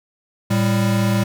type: tone pair together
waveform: square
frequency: 112.3 / 197.3 Hz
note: A2 / G3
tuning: +36 / +11 cents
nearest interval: minor seventh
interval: 975 cents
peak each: -19 dBFS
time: 0.5-1.24 s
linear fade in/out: 10 ms
effects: none